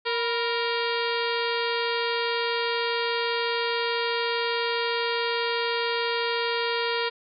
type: harmonic tone with a mistuned harmonic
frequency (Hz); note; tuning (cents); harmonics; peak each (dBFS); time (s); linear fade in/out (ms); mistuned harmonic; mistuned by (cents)
466.2; A#4; 0; 1 / 2 / 3 / 4 / 5 / 6 / 7 / 8 / 9 / 10; -28 / -31 / -33 / -34 / -35 / -36 / -36 / -37 / -38 / -38; 0.05-7.1; 20; 2; +71
effects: none